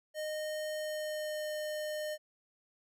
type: tone with pitch glide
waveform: square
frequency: 615 to 609.3 Hz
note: D#5 to D#5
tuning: -20 to -36 cents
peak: -36 dBFS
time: 0.14-2.18 s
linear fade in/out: 50 ms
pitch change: -16 cents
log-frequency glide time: 0.74-1.52 s
effects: none